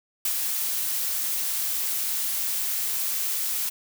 blue noise with ADSR envelope, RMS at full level -24 dBFS, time 0.25-3.7 s, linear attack 4 ms, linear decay 71 ms, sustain -3 dB, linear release 16 ms, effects none

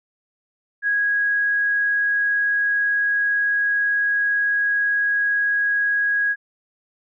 sine tone, 1653 Hz, G#6, 9 cents flat, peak -17 dBFS, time 0.82-6.36 s, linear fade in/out 50 ms, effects none

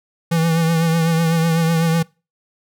square tone with vibrato, 164.6 Hz, E3, 2 cents flat, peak -15 dBFS, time 0.31-2.03 s, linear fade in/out 10 ms, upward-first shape triangle, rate 8 Hz, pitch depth 47 cents each way, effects noise-tail reverb RT60 0.3 s tail -24 dB re dry

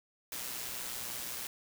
white noise with amplitude modulation, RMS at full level -38 dBFS, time 0.32-1.47 s, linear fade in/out 2 ms, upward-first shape sine, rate 123 Hz, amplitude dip 45%, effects none

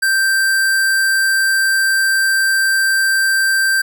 square tone, 1568 Hz, G6, in tune, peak -13 dBFS, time 0.02-3.82 s, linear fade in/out 10 ms, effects none

